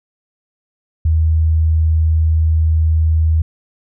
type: tone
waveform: sine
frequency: 79.7 Hz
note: D#2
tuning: 42 cents sharp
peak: -10 dBFS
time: 1.05-3.42 s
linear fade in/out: 5 ms
effects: none